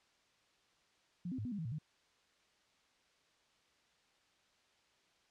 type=tone with pitch steps; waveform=sine; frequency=176.2 / 259.7 / 105.3 / 246.3 / 203.9 / 161.2 / 115.8 / 153.1 Hz; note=F3 / C4 / G#2 / B3 / G#3 / E3 / A#2 / D#3; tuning=+16 / -13 / +24 / -5 / -32 / -38 / -11 / -28 cents; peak=-38 dBFS; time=1.25-1.786 s; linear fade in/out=5 ms; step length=67 ms; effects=white hiss -72 dBFS RMS until 5.3 s + low-pass 5000 Hz 12 dB/octave